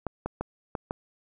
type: clicks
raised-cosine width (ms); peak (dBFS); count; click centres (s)
1; -16; 5; 0.067 / 0.26 / 0.41 / 0.752 / 0.909
effects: none